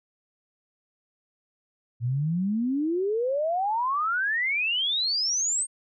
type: exponential sweep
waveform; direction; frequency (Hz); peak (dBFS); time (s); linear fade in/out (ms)
sine; up; 114 to 8630; -23; 2-5.67; 50
effects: none